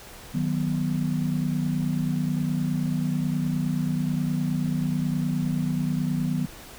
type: chord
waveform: sine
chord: B major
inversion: first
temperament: equal with one note detuned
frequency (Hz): 155.56 / 185 / 246.1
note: D#3 / F#3 / B3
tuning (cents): 0 / 0 / -6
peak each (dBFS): -26 / -28 / -28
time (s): 0.34-6.46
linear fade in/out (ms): 10
effects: pink hiss -44 dBFS RMS until 6.78 s